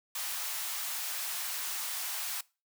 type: high-pass noise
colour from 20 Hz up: white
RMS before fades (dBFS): -36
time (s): 0.15-2.41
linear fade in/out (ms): 5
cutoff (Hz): 730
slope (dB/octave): 24
effects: noise-tail reverb RT60 0.3 s tail -22 dB re dry